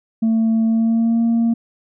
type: tone with pitch glide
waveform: sine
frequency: 224.3 to 231 Hz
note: A3 to A#3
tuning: +34 to -16 cents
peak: -11 dBFS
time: 0.22-1.54 s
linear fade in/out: 10 ms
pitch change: +50 cents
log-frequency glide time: 0.65-1.22 s
effects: tanh soft clip ceiling -12 dBFS